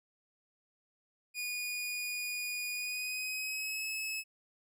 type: tone with pitch glide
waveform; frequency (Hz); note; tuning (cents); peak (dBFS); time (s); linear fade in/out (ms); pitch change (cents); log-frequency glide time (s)
sawtooth; 2455 to 2587; D#7 to E7; -24 to -33; -32; 1.34-4.24; 50; +91; 2.73-3.86
effects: none